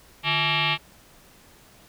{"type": "tone with frequency modulation", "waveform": "sine", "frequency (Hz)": 150.3, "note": "D3", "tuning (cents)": 40, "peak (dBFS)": -20, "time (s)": [0.23, 0.78], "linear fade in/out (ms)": 50, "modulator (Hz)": 502, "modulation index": 6.7, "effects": ["pink hiss -53 dBFS RMS until 1.88 s"]}